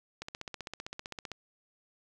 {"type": "click train", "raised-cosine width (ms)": 0.2, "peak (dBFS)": -22, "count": 18, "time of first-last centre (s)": [0.22, 1.317], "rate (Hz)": 15.5, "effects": []}